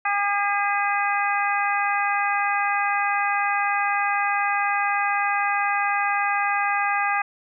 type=harmonic tone with a mistuned harmonic; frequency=404.8 Hz; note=G#4; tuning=44 cents flat; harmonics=2 / 3 / 4 / 5 / 6; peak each=-24 / -26 / -27 / -28 / -29 dBFS; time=0.05-7.22 s; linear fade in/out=5 ms; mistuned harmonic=6; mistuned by=+53 cents; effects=none